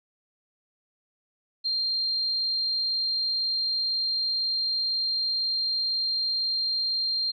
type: tone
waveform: sine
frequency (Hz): 4186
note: C8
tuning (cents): 0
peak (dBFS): -24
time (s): 1.64-7.32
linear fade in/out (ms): 20
effects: none